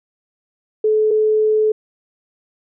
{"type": "tone pair in turn", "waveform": "sine", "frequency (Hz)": [431.2, 431.2], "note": ["A4", "A4"], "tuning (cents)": [-35, -35], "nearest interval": "unison", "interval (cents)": 0, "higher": "neither", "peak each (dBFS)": -12, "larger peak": "neither", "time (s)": [[0.84, 1.11], [1.11, 1.72]], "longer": "second", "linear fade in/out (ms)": 5, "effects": []}